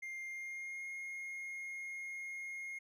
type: tone with pitch glide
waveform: triangle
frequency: 2111 to 2143 Hz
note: C7 to C7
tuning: +15 to +41 cents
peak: -40 dBFS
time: 0.02-2.79 s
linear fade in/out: 10 ms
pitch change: +26 cents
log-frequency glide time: 0.27-0.88 s
effects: none